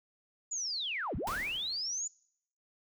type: linear two-way sweep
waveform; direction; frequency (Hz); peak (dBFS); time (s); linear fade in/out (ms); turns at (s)
sine; down then up; 7040 to 32.7 to 7040; -33; 0.51-2.08; 10; 1.16
type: noise with exponential decay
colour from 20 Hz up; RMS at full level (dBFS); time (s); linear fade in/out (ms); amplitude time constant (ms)
pink; -38; 1.27-2.01; 2; 160
effects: noise-tail reverb RT60 0.7 s tail -25 dB re dry